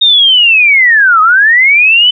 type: linear two-way sweep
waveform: sine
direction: down then up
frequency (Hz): 3722 to 1237 to 3046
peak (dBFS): -3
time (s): 0.01-2.11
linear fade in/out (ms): 10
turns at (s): 1.21
effects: none